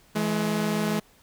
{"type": "tone pair together", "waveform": "sawtooth", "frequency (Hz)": [165.2, 211.8], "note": ["E3", "G#3"], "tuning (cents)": [4, 34], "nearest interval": "major third", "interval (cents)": 430, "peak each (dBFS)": [-25, -21], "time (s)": [0.15, 1], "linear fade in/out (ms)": 10, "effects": ["pink hiss -58 dBFS RMS until 1.22 s"]}